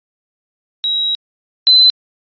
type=tone pair in turn; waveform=sine; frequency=3848 / 4042 Hz; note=B7 / B7; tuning=-46 / +39 cents; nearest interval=minor second; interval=85 cents; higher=second; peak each=-14 / -5 dBFS; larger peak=second; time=0.84-1.15 / 1.67-1.9 s; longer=first; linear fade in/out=0 ms; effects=resampled to 11025 Hz